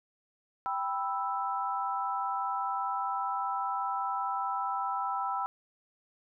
sine chord, E minor, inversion first, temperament equal with one note detuned, 787.2 / 987.8 / 1318.5 Hz, G5 / B5 / E6, +7 / 0 / 0 cents, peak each -34 dBFS, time 0.66-5.46 s, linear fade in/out 0 ms, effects none

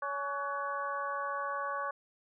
harmonic tone with a mistuned harmonic, 281.7 Hz, C#4, 28 cents sharp, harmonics 2 / 3 / 4 / 5 / 6, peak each -40 / -43 / -35 / -41 / -46 dBFS, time 0.02-1.91 s, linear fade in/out 5 ms, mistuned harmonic 5, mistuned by +96 cents, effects none

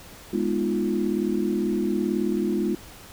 sine chord, F half-diminished seventh, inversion first, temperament equal, 207.7 / 246.9 / 311.1 / 349.2 Hz, Ab3 / Cb4 / Eb4 / F4, 0 / 0 / 0 / 0 cents, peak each -26 / -29 / -29 / -26 dBFS, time 0.33-2.75 s, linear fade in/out 5 ms, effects pink hiss -45 dBFS RMS until 3.12 s

